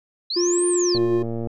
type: linear two-way sweep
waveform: sine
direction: up then down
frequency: 3951 to 9160 to 3951 Hz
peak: -23 dBFS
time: 0.3-0.98 s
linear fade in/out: 5 ms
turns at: 0.67 s
type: tone with pitch glide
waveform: triangle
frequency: 350.7 to 353.3 Hz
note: F4 to F4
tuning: +7 to +20 cents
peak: -16 dBFS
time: 0.36-1.23 s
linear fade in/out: 10 ms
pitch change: +13 cents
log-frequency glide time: 0.55-0.8 s
type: click train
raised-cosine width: 2 ms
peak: -16 dBFS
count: 61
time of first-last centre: 0.95-1.472 s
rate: 115 Hz
effects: none